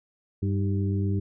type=harmonic tone with a mistuned harmonic; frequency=98 Hz; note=G2; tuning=in tune; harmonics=1 / 2 / 3 / 4; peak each=-24 / -30 / -34 / -36 dBFS; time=0.42-1.2 s; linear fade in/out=10 ms; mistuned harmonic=3; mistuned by=+58 cents; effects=none